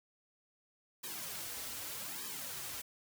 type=noise with flanger; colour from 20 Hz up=white; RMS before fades=-43 dBFS; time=1.03-2.82 s; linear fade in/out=10 ms; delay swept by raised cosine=1.4 to 5.7 ms; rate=0.82 Hz; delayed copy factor=-1; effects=none